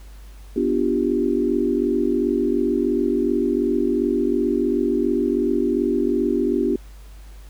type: chord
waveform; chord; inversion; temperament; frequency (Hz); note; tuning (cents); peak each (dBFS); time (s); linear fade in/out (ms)
sine; G dominant seventh; first; equal; 246.9 / 293.7 / 349.2 / 392; B3 / D4 / F4 / G4; 0 / 0 / 0 / 0; -23; 0.56-6.76; 5
effects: added 50 Hz sine -38 dBFS peak until 7.49 s + pink hiss -52 dBFS RMS until 7.49 s